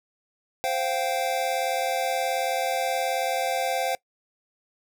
square chord, C suspended fourth, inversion none, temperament equal with one note detuned, 523.3 / 698.5 / 777.2 Hz, C5 / F5 / G5, 0 / 0 / -15 cents, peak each -30 / -29 / -29 dBFS, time 0.64-3.95 s, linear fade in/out 0 ms, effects noise-tail reverb RT60 0.1 s tail -22 dB re dry

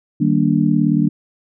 sine chord, Eb major seventh, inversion none, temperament just, 155.56 / 194.45 / 233.3 / 291.7 Hz, Eb3 / G3 / Bb3 / D4, 0 / -14 / +2 / -12 cents, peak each -18 dBFS, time 0.2-1.09 s, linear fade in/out 10 ms, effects none

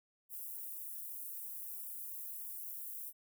white high-pass noise, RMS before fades -45 dBFS, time 0.29-3.13 s, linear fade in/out 50 ms, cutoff 11000 Hz, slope 24 dB/octave, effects none

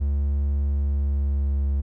triangle tone with pitch glide, 70.8 to 69.58 Hz, C#2 to C#2, +37 to +7 cents, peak -18 dBFS, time 0-1.82 s, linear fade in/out 20 ms, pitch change -30 cents, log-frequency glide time 0.69-1.67 s, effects none

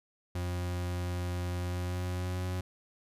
40% pulse tone with pitch glide, 88.9 to 91.24 Hz, F2 to F#2, +31 to -24 cents, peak -31 dBFS, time 0.35-2.61 s, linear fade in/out 5 ms, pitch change +45 cents, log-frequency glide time 1.6-2.46 s, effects resampled to 32000 Hz

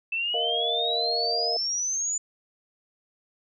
sine exponential sweep, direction up, 2637 to 7040 Hz, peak -25 dBFS, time 0.12-2.18 s, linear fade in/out 5 ms
sine chord, Bb suspended fourth, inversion none, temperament equal, 466.2 / 622.3 / 698.5 Hz, Bb4 / Eb5 / F5, 0 / 0 / 0 cents, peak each -31 / -33 / -30 dBFS, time 0.34-1.57 s, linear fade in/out 2 ms
effects none

